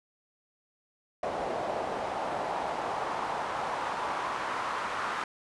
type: noise with band-pass filter sweep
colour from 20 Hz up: pink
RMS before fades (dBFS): -33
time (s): 1.23-5.24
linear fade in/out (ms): 2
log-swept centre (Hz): 640 to 1200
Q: 2.2
effects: resampled to 24000 Hz